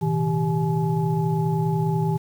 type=tone cluster; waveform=sine; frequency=115.9 / 130.3 / 160.5 / 393.9 / 850 Hz; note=A#2 / C3 / E3 / G4 / G#5; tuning=-10 / -7 / -46 / +8 / +40 cents; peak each=-30 / -28 / -21 / -28 / -29 dBFS; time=0.01-2.18 s; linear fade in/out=20 ms; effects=tanh soft clip ceiling -9 dBFS + 8-bit